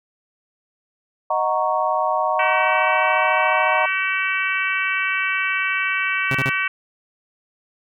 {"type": "chord", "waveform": "sine", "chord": "D# minor seventh", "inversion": "none", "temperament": "equal", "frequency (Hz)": [622.3, 740, 932.3, 1108.7], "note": ["D#5", "F#5", "A#5", "C#6"], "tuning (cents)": [0, 0, 0, 0], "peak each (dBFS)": -23, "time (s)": [1.3, 3.86], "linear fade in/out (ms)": 5}
{"type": "harmonic tone", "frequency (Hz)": 380.9, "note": "G4", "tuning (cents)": -50, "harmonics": [3, 4, 5, 6, 7, 8], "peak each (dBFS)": [-28, -24, -27, -24, -26, -36], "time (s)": [2.39, 6.68], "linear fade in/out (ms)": 5}
{"type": "tone bursts", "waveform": "sawtooth", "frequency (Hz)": 134.2, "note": "C3", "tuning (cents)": 44, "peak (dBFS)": -17, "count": 3, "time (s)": [6.31, 6.496], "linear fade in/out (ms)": 2, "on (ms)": 40, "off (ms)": 33}
{"effects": []}